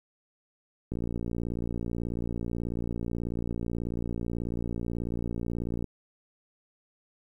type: click train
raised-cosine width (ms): 3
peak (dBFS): -20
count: 288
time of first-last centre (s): 0.92-5.843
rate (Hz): 58.3
effects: 10-bit